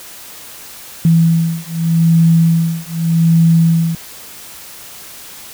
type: beating tone pair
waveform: sine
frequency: 164.81 / 165.64 Hz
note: E3 / E3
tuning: 0 / +9 cents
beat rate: 0.83 Hz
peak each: -12 dBFS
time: 1.05-3.95 s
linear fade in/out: 2 ms
effects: white hiss -34 dBFS RMS until 5.53 s